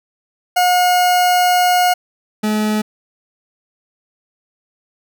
40% pulse tone pair in turn, 720 / 213.6 Hz, F#5 / G#3, -47 / +49 cents, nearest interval octave + major sixth, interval 2104 cents, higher first, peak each -10 / -14 dBFS, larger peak first, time 0.56-1.94 / 2.43-2.82 s, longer first, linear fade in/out 10 ms, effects none

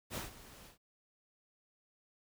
pink noise with ADSR envelope, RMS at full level -39 dBFS, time 0.1-0.78 s, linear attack 54 ms, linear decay 150 ms, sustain -16 dB, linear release 120 ms, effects none

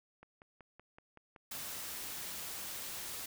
click train, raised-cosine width 0.5 ms, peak -39 dBFS, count 8, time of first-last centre 0.23-1.551 s, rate 5.3 Hz
white noise, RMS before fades -43 dBFS, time 1.51-3.26 s, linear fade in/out 5 ms
effects none

